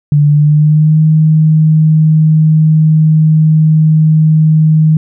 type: tone with pitch glide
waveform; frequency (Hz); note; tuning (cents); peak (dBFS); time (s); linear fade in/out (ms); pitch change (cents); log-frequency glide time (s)
sine; 146.83 to 156.46; D3 to D#3; 0 to +10; -4; 0.12-4.97; 2; +110; 0.27-1
effects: none